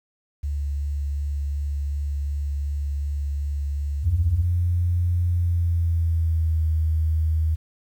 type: tone with vibrato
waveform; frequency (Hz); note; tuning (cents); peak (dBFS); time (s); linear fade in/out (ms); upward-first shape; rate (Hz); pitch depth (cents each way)
sine; 71.6; D2; -43; -23; 0.43-4.44; 10; sine; 2.7; 13
type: tone with pitch glide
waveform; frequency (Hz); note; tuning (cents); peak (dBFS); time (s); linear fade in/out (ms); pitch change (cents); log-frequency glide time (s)
sine; 87.31 to 79.14; F2 to D#2; 0 to +30; -18; 4.03-7.56; 20; -170; 5.3-6.68
effects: tanh soft clip ceiling -10 dBFS + 9-bit